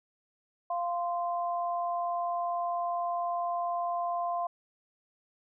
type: tone pair together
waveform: sine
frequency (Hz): 695.6 / 1040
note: F5 / C6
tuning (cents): -7 / -11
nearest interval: perfect fifth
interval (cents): 696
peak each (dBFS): -30 / -34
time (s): 0.7-4.47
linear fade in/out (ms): 5
effects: none